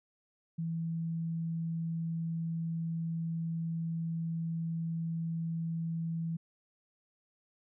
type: tone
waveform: sine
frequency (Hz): 164.81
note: E3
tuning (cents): 0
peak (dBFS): -32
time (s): 0.58-6.37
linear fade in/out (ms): 10
effects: none